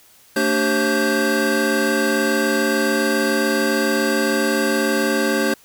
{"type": "tone cluster", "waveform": "square", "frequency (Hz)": [224.3, 291.6, 387.8, 539, 1570], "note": ["A3", "D4", "G4", "C#5", "G6"], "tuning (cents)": [34, -12, -19, -49, 2], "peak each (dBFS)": -24, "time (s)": [0.36, 5.54], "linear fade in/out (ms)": 5, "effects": ["white hiss -51 dBFS RMS until 5.64 s"]}